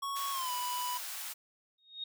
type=tone with pitch glide; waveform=square; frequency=1108.7 to 987.7 Hz; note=C#6 to B5; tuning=0 to 0 cents; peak=-35 dBFS; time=0.02-0.98 s; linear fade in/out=10 ms; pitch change=-200 cents; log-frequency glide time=0.31-0.51 s
type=high-pass noise; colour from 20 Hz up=white; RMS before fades=-41 dBFS; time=0.15-1.34 s; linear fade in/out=20 ms; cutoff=720 Hz; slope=24 dB/octave
type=tone with exponential growth; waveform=sine; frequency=3727 Hz; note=A#7; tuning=1 cent flat; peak=-34 dBFS; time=1.78-2.04 s; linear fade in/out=5 ms; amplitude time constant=56 ms
effects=none